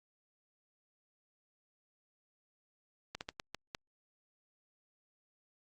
slowing click train, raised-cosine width 0.2 ms, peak -22 dBFS, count 6, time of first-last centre 3.15-3.749 s, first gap 59 ms, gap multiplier 1.36, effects Opus 48 kbps

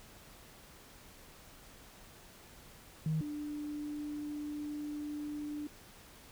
sine tone pair in turn, 157 / 296.4 Hz, D#3 / D4, +16 / +16 cents, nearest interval major seventh, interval 1100 cents, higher second, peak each -29 / -37 dBFS, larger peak first, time 3.06-3.21 / 3.21-5.67 s, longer second, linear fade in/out 2 ms, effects tanh soft clip ceiling -25 dBFS + pink hiss -56 dBFS RMS until 6.31 s

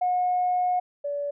sine tone pair in turn, 724 / 574.6 Hz, F#5 / D5, -38 / -38 cents, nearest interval major third, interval 400 cents, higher first, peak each -20 / -26 dBFS, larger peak first, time 0.01-0.8 / 1.04-1.31 s, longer first, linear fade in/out 10 ms, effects tanh soft clip ceiling -16 dBFS

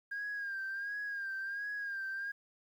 sine tone with vibrato, 1614 Hz, G#6, 50 cents flat, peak -35 dBFS, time 0.11-2.32 s, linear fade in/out 10 ms, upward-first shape sine, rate 1.4 Hz, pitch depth 57 cents each way, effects tanh soft clip ceiling -33 dBFS + 11-bit

